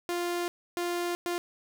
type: tone bursts at uneven times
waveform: sawtooth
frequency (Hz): 349.2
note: F4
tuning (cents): 0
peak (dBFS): -25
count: 3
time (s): 0.09-0.48 / 0.77-1.15 / 1.26-1.38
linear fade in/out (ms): 0
effects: none